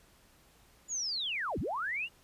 sine linear two-way sweep, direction down then up, 7030 to 45.21 to 2929 Hz, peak -32 dBFS, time 0.88-2.09 s, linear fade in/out 50 ms, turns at 1.59 s, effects pink hiss -63 dBFS RMS until 2.23 s + resampled to 32000 Hz

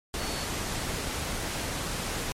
sine tone in noise, 4435 Hz, C#8, in tune, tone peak -40 dBFS, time 0.19-0.45 s, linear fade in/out 0 ms, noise pink, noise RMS -32 dBFS, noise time 0.14-2.32 s, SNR -11 dB, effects low-pass 11000 Hz 12 dB/octave + MP3 64 kbps

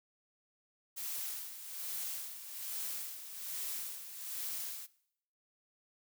blue noise with tremolo, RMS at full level -39 dBFS, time 0.96-4.87 s, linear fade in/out 20 ms, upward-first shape sine, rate 1.2 Hz, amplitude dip 65%, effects noise-tail reverb RT60 0.7 s tail -20 dB re dry

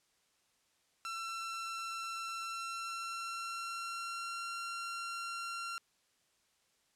sawtooth tone with pitch glide, 1346 to 1373.5 Hz, E6 to F6, +36 to -29 cents, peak -35 dBFS, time 1.05-5.78 s, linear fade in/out 0 ms, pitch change +35 cents, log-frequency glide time 2.35-4.52 s, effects white hiss -74 dBFS RMS until 6.95 s + low-pass 9000 Hz 12 dB/octave

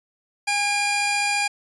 sawtooth tone pair together, 818.2 / 2400 Hz, G#5 / D7, -26 / +37 cents, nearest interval octave + perfect fifth, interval 1863 cents, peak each -20 / -19 dBFS, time 0.47-1.48 s, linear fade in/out 10 ms, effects resampled to 24000 Hz

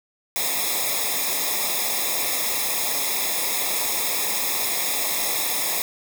white noise with comb filter, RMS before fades -24 dBFS, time 0.36-5.82 s, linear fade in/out 0 ms, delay 0.67 ms, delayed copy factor -1, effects none

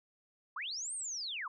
sine linear two-way sweep, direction up then down, 956 to 8930 to 956 Hz, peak -37 dBFS, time 0.56-1.48 s, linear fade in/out 5 ms, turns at 0.94 s, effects none

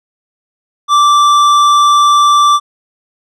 sine tone with tanh clipping, 1170 Hz, D6, 7 cents flat, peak -7 dBFS, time 0.88-2.6 s, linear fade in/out 50 ms, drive 12 dB, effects none

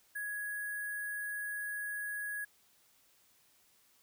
sine tone with sample-and-hold, 1670 Hz, G#6, 9 cents sharp, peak -36 dBFS, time 0.15-2.45 s, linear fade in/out 10 ms, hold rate 11025 Hz, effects white hiss -68 dBFS RMS until 4.02 s

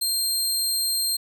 20% pulse tone, 4186 Hz, C8, in tune, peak -16 dBFS, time 0.01-1.17 s, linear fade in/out 10 ms, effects none

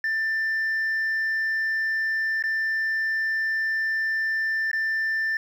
sine tone with dropouts, 1780 Hz, A6, 20 cents sharp, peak -20 dBFS, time 0.04-5.37 s, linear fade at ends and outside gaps 2 ms, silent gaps 2.425-2.438 / 4.715-4.731 s, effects tanh soft clip ceiling -21 dBFS + 9-bit

